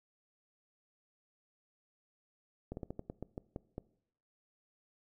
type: slowing click train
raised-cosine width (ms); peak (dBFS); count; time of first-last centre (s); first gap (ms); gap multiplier
2; -27; 10; 2.72-3.781; 51; 1.2
effects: noise-tail reverb RT60 0.7 s tail -21 dB re dry